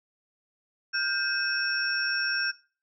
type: tone cluster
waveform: sine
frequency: 1434 / 1574 / 2572 / 5480 Hz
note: F6 / G6 / E7 / F8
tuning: +45 / +7 / -43 / -34 cents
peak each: -32 / -28 / -37 / -30 dBFS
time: 0.93-2.52 s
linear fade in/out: 20 ms
effects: noise-tail reverb RT60 0.4 s tail -22 dB re dry